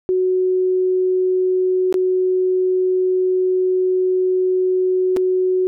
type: tone with dropouts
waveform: sine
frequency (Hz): 370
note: F#4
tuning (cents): 0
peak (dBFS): -14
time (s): 0.09-5.67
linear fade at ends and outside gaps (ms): 0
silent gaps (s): 1.926-1.942 / 5.164-5.169
effects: none